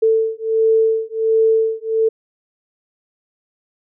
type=beating tone pair; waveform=sine; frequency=444.3 / 445.7 Hz; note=A4 / A4; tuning=+17 / +22 cents; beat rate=1.4 Hz; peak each=-16 dBFS; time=0.02-2.09 s; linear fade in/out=10 ms; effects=none